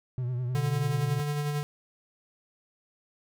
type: tone with vibrato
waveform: triangle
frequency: 124.2 Hz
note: B2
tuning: 10 cents sharp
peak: -26 dBFS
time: 0.18-1.2 s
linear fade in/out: 0 ms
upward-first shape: triangle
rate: 9.7 Hz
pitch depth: 71 cents each way
type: tone with tremolo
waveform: square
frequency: 146.83 Hz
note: D3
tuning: in tune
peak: -27 dBFS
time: 0.55-1.63 s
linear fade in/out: 0 ms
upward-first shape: sine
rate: 11 Hz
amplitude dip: 35%
effects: none